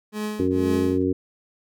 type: tone with tremolo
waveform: 30% pulse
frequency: 212 Hz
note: G#3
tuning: 36 cents sharp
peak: -22 dBFS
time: 0.12-1.04 s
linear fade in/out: 50 ms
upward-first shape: triangle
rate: 2 Hz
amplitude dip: 100%
type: harmonic tone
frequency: 92.5 Hz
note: F#2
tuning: in tune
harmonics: 1 / 2 / 3 / 4 / 5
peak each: -29 / -32 / -22 / -24 / -28 dBFS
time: 0.39-1.13 s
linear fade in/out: 10 ms
effects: none